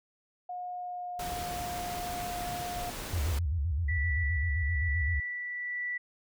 sine tone with pitch glide, 720 to 709.3 Hz, F#5 to F5, -47 to +27 cents, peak -35 dBFS, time 0.49-2.9 s, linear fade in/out 5 ms, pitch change -26 cents, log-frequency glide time 0.71-1.53 s
pink noise, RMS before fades -39 dBFS, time 1.19-3.39 s, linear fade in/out 5 ms
sine tone with vibrato, 77.78 Hz, D#2, in tune, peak -27 dBFS, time 3.13-5.2 s, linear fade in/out 5 ms, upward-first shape square, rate 7.7 Hz, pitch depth 180 cents each way
sine tone with tremolo, 1962 Hz, B6, 12 cents flat, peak -31 dBFS, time 3.88-5.98 s, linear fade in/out 10 ms, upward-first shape sine, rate 1.1 Hz, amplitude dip 30%
effects none

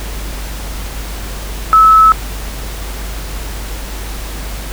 sine tone, 1300 Hz, E6, 24 cents flat, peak -3 dBFS, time 1.73-2.12 s, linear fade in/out 0 ms, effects added 50 Hz sine -22 dBFS peak until 4.72 s + pink hiss -28 dBFS RMS until 4.72 s

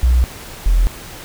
sine tone pair in turn, 61.5 / 42.24 Hz, B1 / E1, -7 / +43 cents, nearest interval perfect fifth, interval 650 cents, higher first, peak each -8 dBFS, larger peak neither, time 0.03-0.24 / 0.66-0.87 s, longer neither, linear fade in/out 0 ms, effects tanh soft clip ceiling -5 dBFS + pink hiss -34 dBFS RMS until 1.24 s

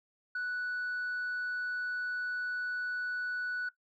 sine tone, 1480 Hz, F#6, in tune, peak -30 dBFS, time 0.35-3.69 s, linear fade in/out 5 ms, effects noise-tail reverb RT60 0.1 s tail -17 dB re dry + tanh soft clip ceiling -31 dBFS

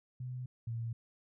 sine tone pair in turn, 126.1 / 115.39 Hz, B2 / A#2, +36 / -17 cents, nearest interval major second, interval 153 cents, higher first, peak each -38 / -35 dBFS, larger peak second, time 0.2-0.46 / 0.67-0.93 s, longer neither, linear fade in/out 5 ms, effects none

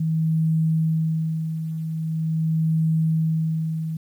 sine tone with tremolo, 160.1 Hz, D#3, 50 cents sharp, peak -17 dBFS, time 0-3.97 s, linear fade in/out 5 ms, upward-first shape sine, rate 0.43 Hz, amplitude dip 60%, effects 9-bit

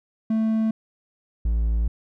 triangle tone pair in turn, 221 / 56.04 Hz, A3 / A1, +8 / +32 cents, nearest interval 2 octaves, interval 2376 cents, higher first, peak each -17 dBFS, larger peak neither, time 0.3-0.71 / 1.45-1.88 s, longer second, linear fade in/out 5 ms, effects none

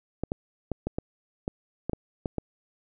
clicks, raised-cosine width 2 ms, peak -15 dBFS, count 10, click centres 0.236 / 0.319 / 0.717 / 0.87 / 0.985 / 1.479 / 1.896 / 1.933 / 2.258 / 2.383 s, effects none

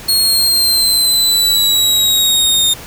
sawtooth exponential sweep, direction down, 4312 to 3658 Hz, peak -7 dBFS, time 0.08-2.74 s, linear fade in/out 10 ms, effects pink hiss -32 dBFS RMS until 2.86 s

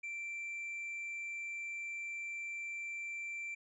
triangle tone with tanh clipping, 2348 Hz, D7, 1 cent flat, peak -40 dBFS, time 0.03-3.55 s, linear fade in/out 10 ms, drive 7 dB, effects resampled to 22050 Hz

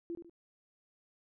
sine tone with echo, 340 Hz, F4, 46 cents flat, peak -36 dBFS, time 0.1-0.15 s, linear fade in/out 0 ms, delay 73 ms, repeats 2, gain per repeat -8 dB, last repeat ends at 0.296 s, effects none

